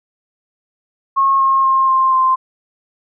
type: tone with pitch steps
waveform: sine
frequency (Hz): 1086 / 1075.4 / 1064.9 / 1054.5 / 1044.2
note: C#6 / C6 / C6 / C6 / C6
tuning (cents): -36 / +47 / +30 / +13 / -4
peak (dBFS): -10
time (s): 1.16-2.36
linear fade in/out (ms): 20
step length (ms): 240
effects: none